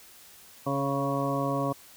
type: harmonic tone with a mistuned harmonic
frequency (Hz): 138.59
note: C#3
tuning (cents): 0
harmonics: 1 / 2 / 3 / 4 / 5 / 7 / 8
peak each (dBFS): -32 / -31 / -37 / -32 / -35 / -37 / -33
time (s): 0.66-1.73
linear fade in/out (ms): 10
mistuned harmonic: 3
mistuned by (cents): +16
effects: white hiss -52 dBFS RMS until 1.96 s